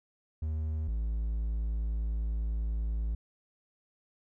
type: tone pair in turn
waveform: triangle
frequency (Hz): 78 / 55.04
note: D#2 / A1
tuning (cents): +5 / +1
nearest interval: tritone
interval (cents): 604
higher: first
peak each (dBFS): -28 / -27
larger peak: second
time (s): 0.42-0.88 / 0.88-3.15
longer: second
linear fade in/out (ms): 5
effects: none